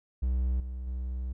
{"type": "tone with level steps", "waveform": "triangle", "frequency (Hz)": 63, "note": "B1", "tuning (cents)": 35, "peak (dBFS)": [-23, -32, -29], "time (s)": [0.22, 1.33], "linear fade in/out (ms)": 10, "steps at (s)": [0.6, 0.87], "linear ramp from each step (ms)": 2, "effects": []}